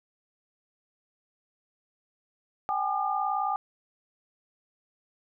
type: tone cluster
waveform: sine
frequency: 773 / 832 / 1205 Hz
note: G5 / G#5 / D6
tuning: -24 / +3 / +44 cents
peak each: -30 dBFS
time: 2.69-3.56 s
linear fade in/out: 0 ms
effects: none